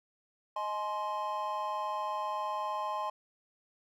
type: chord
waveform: triangle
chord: Ab major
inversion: second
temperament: equal with one note detuned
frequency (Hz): 622.3 / 846.1 / 1046.5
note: Eb5 / Ab5 / C6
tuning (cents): 0 / +32 / 0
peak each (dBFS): -38 / -35 / -33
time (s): 0.56-3.1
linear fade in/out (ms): 5
effects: none